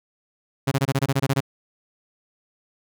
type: tone bursts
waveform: sawtooth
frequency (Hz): 136.6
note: C#3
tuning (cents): -25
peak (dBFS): -14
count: 11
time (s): 0.67-1.406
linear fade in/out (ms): 10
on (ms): 46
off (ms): 23
effects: none